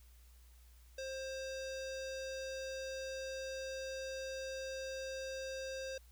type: tone with low-pass filter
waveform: square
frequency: 530 Hz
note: C5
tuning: 22 cents sharp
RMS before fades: -43 dBFS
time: 0.98-5.98 s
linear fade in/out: 5 ms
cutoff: 5600 Hz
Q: 2.6
effects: added 60 Hz sine -58 dBFS peak until 6.11 s + white hiss -69 dBFS RMS until 6.11 s